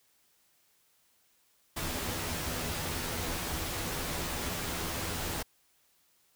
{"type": "noise with comb filter", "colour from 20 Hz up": "pink", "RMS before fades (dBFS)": -35, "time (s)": [1.76, 5.43], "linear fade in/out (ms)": 10, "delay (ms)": 12, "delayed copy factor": 0.55, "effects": ["white hiss -69 dBFS RMS until 6.35 s"]}